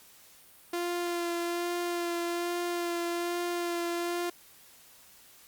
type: tone with vibrato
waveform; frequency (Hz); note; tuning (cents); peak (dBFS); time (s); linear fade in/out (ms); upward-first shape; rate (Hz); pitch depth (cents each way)
sawtooth; 346.2; F4; -15; -26; 0.73-4.3; 5; sine; 1.2; 16
effects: white hiss -56 dBFS RMS until 5.47 s + Opus 48 kbps